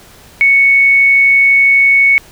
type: tone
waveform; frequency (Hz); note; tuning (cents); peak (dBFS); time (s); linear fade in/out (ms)
sine; 2217; C#7; 0; -5; 0.41-2.18; 0
effects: pink hiss -40 dBFS RMS until 2.31 s